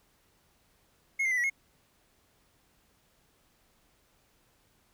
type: tone with pitch steps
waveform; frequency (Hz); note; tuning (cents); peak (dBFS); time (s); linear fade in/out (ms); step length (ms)
triangle; 2165 / 2087 / 2001 / 1931 / 2166; C#7 / C7 / B6 / B6 / C#7; -41 / -5 / +22 / -39 / -41; -24; 1.19-1.5; 10; 62
effects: pink hiss -68 dBFS RMS until 4.93 s